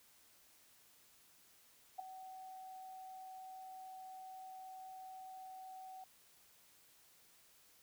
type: tone with ADSR envelope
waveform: sine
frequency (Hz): 754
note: F#5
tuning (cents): +32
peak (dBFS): -37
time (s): 1.98-6.04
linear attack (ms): 15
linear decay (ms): 6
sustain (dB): -12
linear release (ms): 3
effects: white hiss -67 dBFS RMS until 7.82 s